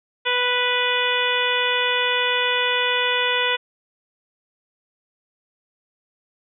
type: harmonic tone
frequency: 493.5 Hz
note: B4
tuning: 1 cent flat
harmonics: 1 / 2 / 3 / 4 / 5 / 6 / 7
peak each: -26 / -26 / -26 / -26 / -26 / -26 / -26 dBFS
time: 0.25-3.57 s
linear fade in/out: 20 ms
effects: none